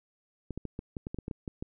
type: clicks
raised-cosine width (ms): 3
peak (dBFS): -23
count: 12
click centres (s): 0.507 / 0.576 / 0.653 / 0.791 / 0.968 / 1.069 / 1.145 / 1.187 / 1.281 / 1.312 / 1.478 / 1.625
effects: none